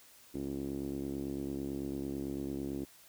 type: tone with low-pass filter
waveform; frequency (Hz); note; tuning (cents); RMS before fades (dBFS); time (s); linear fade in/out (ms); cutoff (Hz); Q
5% pulse; 69; C#2; -7; -38; 0.34-2.85; 10; 310; 3.7
effects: white hiss -59 dBFS RMS until 3.08 s